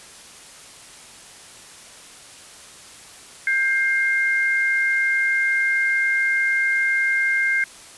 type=tone pair together; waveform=sine; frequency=1586.7 / 2118 Hz; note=G6 / C7; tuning=+21 / +21 cents; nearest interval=perfect fourth; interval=500 cents; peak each=-20 dBFS; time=3.47-7.64 s; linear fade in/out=2 ms; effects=white hiss -43 dBFS RMS until 7.97 s + resampled to 24000 Hz